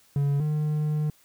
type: tone pair in turn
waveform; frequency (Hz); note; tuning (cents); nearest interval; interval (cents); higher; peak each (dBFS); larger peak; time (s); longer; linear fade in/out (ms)
triangle; 141.7 / 151.69; C#3 / D#3; +38 / -44; minor second; 118; second; -19 / -21; first; 0.16-0.4 / 0.4-1.1; second; 2
effects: white hiss -60 dBFS RMS until 1.24 s